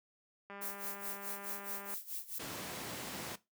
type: click train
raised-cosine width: 0.5 ms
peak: -34 dBFS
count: 289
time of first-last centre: 0.5-1.94 s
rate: 200 Hz
type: noise with tremolo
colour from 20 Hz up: violet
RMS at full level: -40 dBFS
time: 0.61-2.39 s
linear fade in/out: 10 ms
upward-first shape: sine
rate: 4.7 Hz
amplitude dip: 85%
type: noise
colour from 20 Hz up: pink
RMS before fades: -42 dBFS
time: 2.39-3.36 s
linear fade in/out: 10 ms
effects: noise-tail reverb RT60 0.2 s tail -17 dB re dry + high-pass 150 Hz 12 dB/octave